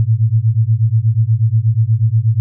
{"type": "beating tone pair", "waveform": "sine", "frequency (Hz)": [107.6, 115.9], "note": ["A2", "A#2"], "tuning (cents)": [-38, -10], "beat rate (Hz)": 8.3, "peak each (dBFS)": -13, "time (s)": [0, 2.4], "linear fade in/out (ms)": 0, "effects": []}